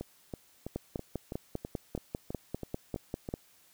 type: two click trains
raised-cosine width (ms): 2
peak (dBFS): -24 / -20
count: 11 / 14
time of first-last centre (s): 0.01-3.289 / 0.76-3.339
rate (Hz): 3.05 / 5.04
effects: white hiss -63 dBFS RMS until 3.73 s